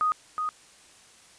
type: tone with echo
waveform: sine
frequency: 1244.5 Hz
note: D#6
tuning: in tune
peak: -21 dBFS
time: 0.01-0.12 s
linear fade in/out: 0 ms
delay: 370 ms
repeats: 1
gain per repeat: -5 dB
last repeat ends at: 0.49 s
effects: white hiss -54 dBFS RMS until 1.38 s + resampled to 22050 Hz